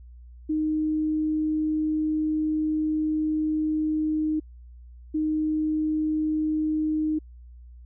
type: tone pair in turn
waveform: sine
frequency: 309.4 / 309.4 Hz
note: D#4 / D#4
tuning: -10 / -10 cents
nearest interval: unison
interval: 0 cents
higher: neither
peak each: -22 dBFS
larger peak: neither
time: 0.49-4.4 / 5.14-7.19 s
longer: first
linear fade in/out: 10 ms
effects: added 60 Hz sine -43 dBFS peak until 7.85 s

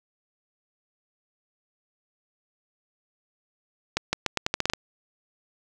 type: accelerating click train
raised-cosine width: 0.2 ms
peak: -6 dBFS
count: 10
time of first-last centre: 3.97-4.735 s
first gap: 160 ms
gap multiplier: 0.83
effects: none

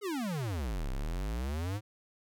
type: exponential two-way sweep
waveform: square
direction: down then up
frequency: 438.5 to 31 to 109.5 Hz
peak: -33 dBFS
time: 0.01-1.81 s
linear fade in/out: 50 ms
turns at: 0.9 s
effects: none

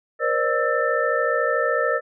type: tone cluster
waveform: sine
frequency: 477.3 / 531 / 602 / 1316 / 1784 Hz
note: A#4 / C5 / D5 / E6 / A6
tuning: +41 / +25 / +43 / -3 / +23 cents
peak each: -25 dBFS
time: 0.19-2.01 s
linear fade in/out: 50 ms
effects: none

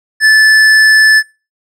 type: tone with hard clipping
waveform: sine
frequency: 1744 Hz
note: A6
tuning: 16 cents flat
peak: -5 dBFS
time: 0.2-1.23 s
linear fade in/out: 50 ms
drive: 17 dB
effects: noise-tail reverb RT60 0.3 s tail -21 dB re dry + low-pass 9000 Hz 12 dB/octave

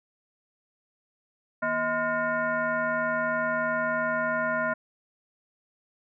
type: tone with frequency modulation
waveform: sine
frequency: 1029 Hz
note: C6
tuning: 29 cents flat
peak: -24 dBFS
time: 1.62-4.74 s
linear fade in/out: 10 ms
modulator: 395 Hz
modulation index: 1.7
effects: none

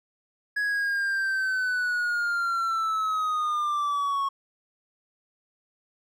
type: linear sweep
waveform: triangle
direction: down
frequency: 1677 to 1096 Hz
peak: -22 dBFS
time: 0.56-4.29 s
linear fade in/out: 10 ms
effects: none

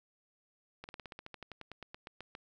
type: slowing click train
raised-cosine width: 0.3 ms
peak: -29 dBFS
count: 18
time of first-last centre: 0.84-2.351 s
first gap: 49 ms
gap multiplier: 1.07
effects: none

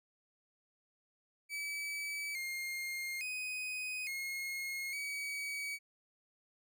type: tone with pitch steps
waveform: 40% pulse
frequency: 2294 / 2125 / 2504 / 2154 / 2268 Hz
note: D7 / C7 / D#7 / C7 / C#7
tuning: -41 / +26 / +10 / +50 / +39 cents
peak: -37 dBFS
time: 1.49-5.79 s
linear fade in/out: 50 ms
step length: 860 ms
effects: none

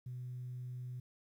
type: tone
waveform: sine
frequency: 125 Hz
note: B2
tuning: 21 cents sharp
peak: -40 dBFS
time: 0.06-1 s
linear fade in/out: 5 ms
effects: tanh soft clip ceiling -37 dBFS + 12-bit

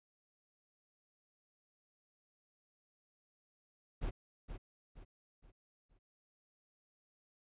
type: noise with echo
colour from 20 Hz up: brown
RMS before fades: -37 dBFS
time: 4.01-4.11 s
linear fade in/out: 20 ms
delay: 470 ms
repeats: 4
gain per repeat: -8 dB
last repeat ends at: 5.99 s
effects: resampled to 8000 Hz

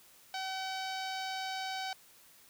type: tone with low-pass filter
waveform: sawtooth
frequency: 761 Hz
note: F#5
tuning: 48 cents sharp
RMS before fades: -38 dBFS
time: 0.34-1.93 s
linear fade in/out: 2 ms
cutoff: 4800 Hz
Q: 2.3
effects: white hiss -60 dBFS RMS until 2.49 s

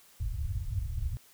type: low-pass noise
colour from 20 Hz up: white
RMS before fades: -33 dBFS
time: 0.2-1.17 s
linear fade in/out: 0 ms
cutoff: 110 Hz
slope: 48 dB/octave
effects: white hiss -59 dBFS RMS until 1.33 s

